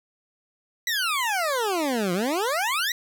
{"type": "exponential two-way sweep", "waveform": "20% pulse", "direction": "down then up", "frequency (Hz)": [1994, 170, 1994], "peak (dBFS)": -18, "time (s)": [0.87, 2.92], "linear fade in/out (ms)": 2, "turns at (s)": 2.13, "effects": []}